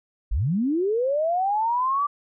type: linear sweep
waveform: sine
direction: up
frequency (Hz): 36.9 to 1174.7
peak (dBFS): -20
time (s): 0.31-2.07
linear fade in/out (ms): 10
effects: none